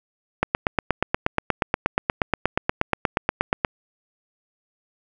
click train, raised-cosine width 0.5 ms, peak -3 dBFS, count 28, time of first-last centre 0.43-3.648 s, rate 8.39 Hz, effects none

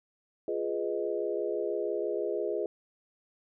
sine chord, F half-diminished seventh, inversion none, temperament equal, 349.2 / 415.3 / 493.9 / 622.3 Hz, F4 / Ab4 / Cb5 / Eb5, 0 / 0 / 0 / 0 cents, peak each -35 / -32 / -36 / -36 dBFS, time 0.48-2.66 s, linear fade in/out 2 ms, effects none

